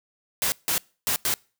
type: noise bursts at uneven times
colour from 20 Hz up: white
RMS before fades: -24 dBFS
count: 4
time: 0.42-0.52 / 0.68-0.78 / 1.07-1.16 / 1.25-1.34 s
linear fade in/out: 0 ms
effects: noise-tail reverb RT60 0.4 s tail -26 dB re dry